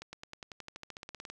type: accelerating click train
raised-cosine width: 0.2 ms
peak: -26 dBFS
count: 18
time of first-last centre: 0.02-1.3 s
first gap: 110 ms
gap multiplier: 0.95
effects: none